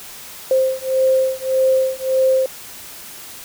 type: beating tone pair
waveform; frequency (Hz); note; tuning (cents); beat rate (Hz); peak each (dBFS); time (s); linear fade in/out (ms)
sine; 523.3 / 525; C5 / C5; 0 / +6; 1.7; -17; 0.51-2.46; 2
effects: white hiss -36 dBFS RMS until 3.44 s